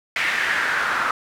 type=noise with band-pass filter sweep; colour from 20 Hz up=pink; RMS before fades=-22 dBFS; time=0.16-1.11 s; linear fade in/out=2 ms; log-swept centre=2100 to 1300 Hz; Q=3.7; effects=none